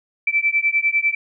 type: beating tone pair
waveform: sine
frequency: 2322 / 2332 Hz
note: D7 / D7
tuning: -20 / -13 cents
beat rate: 10 Hz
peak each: -19 dBFS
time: 0.27-1.15 s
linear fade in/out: 5 ms
effects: none